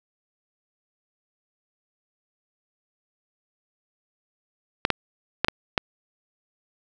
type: clicks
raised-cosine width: 0.3 ms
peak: -3 dBFS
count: 5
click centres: 4.851 / 4.903 / 5.446 / 5.484 / 5.778 s
effects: none